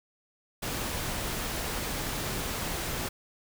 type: noise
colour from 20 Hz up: pink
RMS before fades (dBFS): -33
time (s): 0.62-3.09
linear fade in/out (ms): 10
effects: none